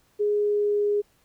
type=tone with pitch glide; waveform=sine; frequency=415.3 to 412.4 Hz; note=G#4 to G#4; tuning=0 to -12 cents; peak=-20 dBFS; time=0.19-1.02 s; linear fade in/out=20 ms; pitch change=-12 cents; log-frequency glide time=0.32-0.83 s; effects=pink hiss -64 dBFS RMS until 1.24 s